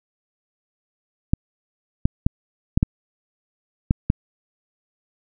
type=clicks; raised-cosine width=5 ms; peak=-3 dBFS; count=7; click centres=1.335 / 2.055 / 2.265 / 2.775 / 2.829 / 3.909 / 4.101 s; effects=none